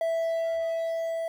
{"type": "tone with level ramp", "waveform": "triangle", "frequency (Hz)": 659.3, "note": "E5", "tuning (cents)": 0, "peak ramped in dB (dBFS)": [-22, -26], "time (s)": [0.01, 1.28], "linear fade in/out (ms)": 2, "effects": ["9-bit"]}